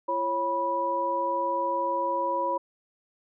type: tone cluster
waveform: sine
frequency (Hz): 341.5 / 548 / 979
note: F4 / C#5 / B5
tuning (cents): -39 / -20 / -15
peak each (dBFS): -35 / -30 / -26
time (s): 0.08-2.58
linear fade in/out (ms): 10
effects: none